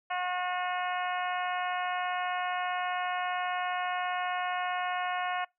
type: harmonic tone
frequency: 361.5 Hz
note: F#4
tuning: 40 cents flat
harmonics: 2 / 3 / 4 / 5 / 6 / 7 / 8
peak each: -32 / -36 / -38 / -40 / -42 / -43 / -44 dBFS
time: 0.1-5.45 s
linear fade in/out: 10 ms
effects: noise-tail reverb RT60 0.2 s tail -26 dB re dry